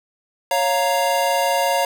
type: chord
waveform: square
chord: Bb minor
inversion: first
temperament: equal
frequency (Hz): 554.4 / 698.5 / 932.3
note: Db5 / F5 / Bb5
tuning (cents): 0 / 0 / 0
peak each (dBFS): -22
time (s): 0.51-1.85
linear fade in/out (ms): 2
effects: none